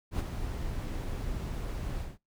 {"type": "noise with ADSR envelope", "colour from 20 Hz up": "brown", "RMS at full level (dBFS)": -28, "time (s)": [0.11, 2.18], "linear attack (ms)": 82, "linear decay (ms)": 22, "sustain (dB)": -7, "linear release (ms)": 190, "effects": ["noise-tail reverb RT60 0.2 s tail -23 dB re dry"]}